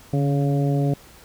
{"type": "harmonic tone with a mistuned harmonic", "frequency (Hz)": 140.4, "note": "C#3", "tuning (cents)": 22, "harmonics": [1, 2, 3, 4, 5], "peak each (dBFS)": [-19, -25, -29, -31, -33], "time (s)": [0.13, 0.94], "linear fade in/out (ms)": 5, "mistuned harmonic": 1, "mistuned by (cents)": 45, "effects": ["pink hiss -48 dBFS RMS until 1.24 s"]}